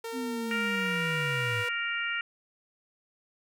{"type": "tone with pitch glide", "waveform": "sawtooth", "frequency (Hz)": [457.3, 487.3], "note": ["A#4", "B4"], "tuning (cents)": [-33, -23], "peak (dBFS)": -31, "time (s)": [0.04, 1.69], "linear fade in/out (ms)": 5, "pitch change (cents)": 110, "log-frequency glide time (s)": [0.4, 1.09]}
{"type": "linear sweep", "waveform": "sine", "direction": "down", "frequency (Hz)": [262.7, 103.6], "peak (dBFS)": -32, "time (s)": [0.12, 1.65], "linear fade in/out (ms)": 50}
{"type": "harmonic tone", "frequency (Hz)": 466.2, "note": "A#4", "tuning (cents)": 0, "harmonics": [3, 4, 5, 6], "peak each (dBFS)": [-33, -34, -35, -36], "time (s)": [0.51, 2.21], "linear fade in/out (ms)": 2}
{"effects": []}